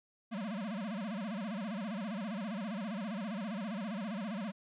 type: tone with vibrato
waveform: square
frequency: 207.7 Hz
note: G#3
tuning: in tune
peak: -37 dBFS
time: 0.31-4.52 s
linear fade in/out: 20 ms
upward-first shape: sine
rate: 15 Hz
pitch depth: 220 cents each way
effects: resampled to 8000 Hz